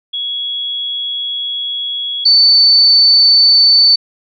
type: tone pair in turn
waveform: sine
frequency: 3344 / 4517 Hz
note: G#7 / C#8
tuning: +11 / +32 cents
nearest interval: perfect fourth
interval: 521 cents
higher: second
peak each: -17 / -5 dBFS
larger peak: second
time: 0.13-2.25 / 2.25-3.96 s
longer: first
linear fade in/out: 10 ms
effects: none